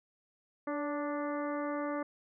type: harmonic tone with a mistuned harmonic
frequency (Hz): 293.2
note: D4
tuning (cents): -3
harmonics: 1 / 2 / 3 / 4 / 5 / 6 / 7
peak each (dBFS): -36 / -37 / -44 / -41 / -48 / -49 / -51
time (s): 0.67-2.03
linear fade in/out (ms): 5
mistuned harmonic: 2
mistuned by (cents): -27
effects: none